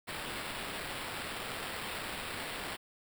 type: noise with sample-and-hold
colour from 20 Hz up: blue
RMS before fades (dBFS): -40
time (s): 0.07-2.77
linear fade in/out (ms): 20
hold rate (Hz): 6300
effects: none